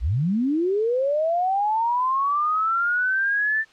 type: linear sweep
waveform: sine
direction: up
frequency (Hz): 46.84 to 1785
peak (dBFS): -19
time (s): 0-3.65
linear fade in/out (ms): 50
effects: white hiss -54 dBFS RMS until 3.72 s + low-pass 4000 Hz 12 dB/octave